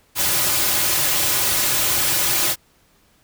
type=noise with comb filter; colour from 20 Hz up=white; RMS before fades=-19 dBFS; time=0.15-2.56 s; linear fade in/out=50 ms; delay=4.4 ms; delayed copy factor=-0.7; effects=pink hiss -58 dBFS RMS until 3.23 s